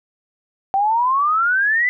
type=exponential sweep; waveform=sine; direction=up; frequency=766 to 2026 Hz; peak=-14 dBFS; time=0.74-1.89 s; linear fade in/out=0 ms; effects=none